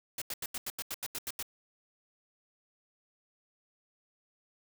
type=noise bursts; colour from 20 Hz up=white; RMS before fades=-37 dBFS; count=11; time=0.18-1.427 s; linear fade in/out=2 ms; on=37 ms; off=84 ms; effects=none